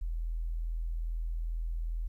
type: tone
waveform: sine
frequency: 41.2 Hz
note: E1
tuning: in tune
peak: -31 dBFS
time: 0.01-2.08 s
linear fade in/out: 10 ms
effects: 12-bit